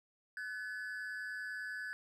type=ring-modulated tone; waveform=triangle; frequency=1608 Hz; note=G6; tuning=44 cents sharp; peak=-35 dBFS; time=0.37-1.93 s; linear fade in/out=0 ms; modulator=105 Hz; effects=none